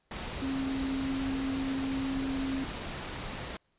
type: tone in noise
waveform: sine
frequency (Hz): 268.3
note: C4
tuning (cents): +44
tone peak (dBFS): -30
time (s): 0.42-2.64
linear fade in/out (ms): 2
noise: pink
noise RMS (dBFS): -38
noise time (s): 0.11-3.57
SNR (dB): +5
effects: pink hiss -74 dBFS RMS until 3.78 s + resampled to 8000 Hz